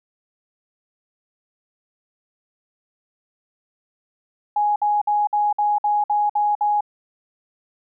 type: tone bursts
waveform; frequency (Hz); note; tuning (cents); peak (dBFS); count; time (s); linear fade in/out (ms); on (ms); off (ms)
sine; 832; G#5; +3; -16; 9; 4.56-6.808; 5; 200; 56
effects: none